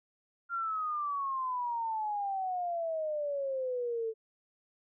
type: exponential sweep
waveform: sine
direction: down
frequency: 1396.9 to 440 Hz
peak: -31 dBFS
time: 0.49-4.14 s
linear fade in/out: 50 ms
effects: none